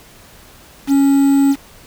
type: tone with quantisation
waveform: triangle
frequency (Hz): 277.2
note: C#4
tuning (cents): 0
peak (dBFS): -7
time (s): 0.87-1.56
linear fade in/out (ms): 50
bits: 5
effects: pink hiss -43 dBFS RMS until 1.86 s